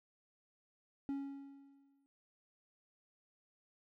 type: tone with exponential decay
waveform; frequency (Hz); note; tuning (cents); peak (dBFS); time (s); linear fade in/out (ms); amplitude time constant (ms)
triangle; 277.2; C#4; 0; -33; 1.09-2.06; 0; 210
effects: none